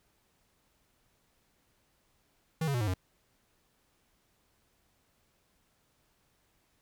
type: tone with pitch steps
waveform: square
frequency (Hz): 160.6 / 139.81 / 121.71 / 105.96 / 92.24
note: E3 / C#3 / B2 / G#2 / F#2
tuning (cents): -45 / +15 / -25 / +35 / -5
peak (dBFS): -29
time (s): 2.61-2.94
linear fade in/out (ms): 5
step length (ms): 66
effects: pink hiss -72 dBFS RMS until 6.81 s